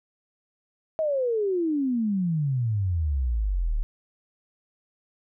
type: exponential sweep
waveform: sine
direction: down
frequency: 649 to 34.65 Hz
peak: -22 dBFS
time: 0.99-3.83 s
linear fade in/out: 0 ms
effects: none